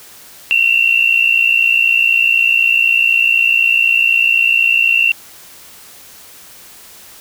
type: tone pair together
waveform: sine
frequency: 2696 / 2756 Hz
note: E7 / F7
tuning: +38 / -24 cents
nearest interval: unison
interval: 38 cents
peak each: -12 dBFS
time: 0.51-5.12 s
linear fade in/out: 0 ms
effects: white hiss -39 dBFS RMS until 7.2 s